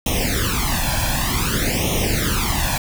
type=noise with flanger; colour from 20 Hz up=pink; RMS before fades=-20 dBFS; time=0.06-2.78 s; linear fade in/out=2 ms; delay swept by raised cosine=0.32 to 1.23 ms; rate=0.54 Hz; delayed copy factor=+0.95; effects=none